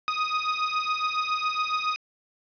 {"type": "beating tone pair", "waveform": "sawtooth", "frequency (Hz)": [1244.5, 1251.7], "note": ["D#6", "D#6"], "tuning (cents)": [0, 10], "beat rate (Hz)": 7.2, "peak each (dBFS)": [-24, -24], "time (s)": [0.08, 1.96], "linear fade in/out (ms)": 0, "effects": ["resampled to 11025 Hz", "8-bit"]}